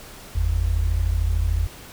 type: tone pair together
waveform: sine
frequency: 49 / 82.41 Hz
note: G1 / E2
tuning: 0 / 0 cents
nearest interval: major sixth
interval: 900 cents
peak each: -21 dBFS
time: 0.35-1.67 s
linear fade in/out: 10 ms
effects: pink hiss -42 dBFS RMS until 1.92 s